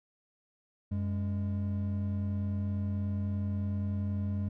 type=tone pair together; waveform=triangle; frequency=93.87 / 204.5 Hz; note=F#2 / G#3; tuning=+25 / -26 cents; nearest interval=octave + minor second; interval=1349 cents; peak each=-29 / -33 dBFS; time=0.91-4.49 s; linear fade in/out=10 ms; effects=none